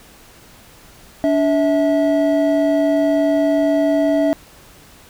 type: tone pair together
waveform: triangle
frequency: 289.1 / 649 Hz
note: D4 / E5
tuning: -27 / -27 cents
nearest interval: octave + major second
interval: 1400 cents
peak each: -14 dBFS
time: 1.24-4.33 s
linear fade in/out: 0 ms
effects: pink hiss -45 dBFS RMS until 5.09 s